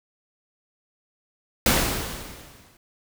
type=noise with exponential decay; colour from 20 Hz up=pink; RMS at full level=-17 dBFS; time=1.66-2.77 s; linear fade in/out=2 ms; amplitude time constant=240 ms; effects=none